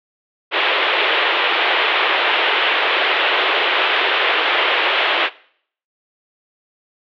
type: band-pass noise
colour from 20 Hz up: white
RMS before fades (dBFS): -17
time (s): 0.51-5.3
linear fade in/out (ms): 50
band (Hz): 350 to 3400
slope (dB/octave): 48
effects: noise-tail reverb RT60 0.6 s tail -21 dB re dry